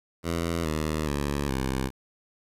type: tone with pitch steps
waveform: 10% pulse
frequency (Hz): 84 / 77.47 / 71.46 / 65.91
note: E2 / D#2 / D2 / C2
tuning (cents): +33 / -7 / -47 / +13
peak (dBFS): -18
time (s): 0.23-1.91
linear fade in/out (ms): 50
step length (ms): 420
effects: resampled to 32000 Hz + 9-bit